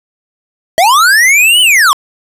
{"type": "linear two-way sweep", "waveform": "square", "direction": "up then down", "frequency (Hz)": [622.3, 3054, 1024], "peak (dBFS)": -5, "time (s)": [0.78, 1.93], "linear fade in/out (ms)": 0, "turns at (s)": 1.61, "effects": ["resampled to 32000 Hz", "7-bit"]}